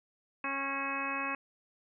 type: harmonic tone with a mistuned harmonic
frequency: 274.5 Hz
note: C#4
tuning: 17 cents flat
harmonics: 1 / 2 / 3 / 4 / 5 / 6 / 7 / 8 / 9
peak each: -42 / -45 / -44 / -37 / -45 / -41 / -45 / -44 / -37 dBFS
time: 0.44-1.35 s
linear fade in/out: 2 ms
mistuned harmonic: 9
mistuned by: +60 cents
effects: none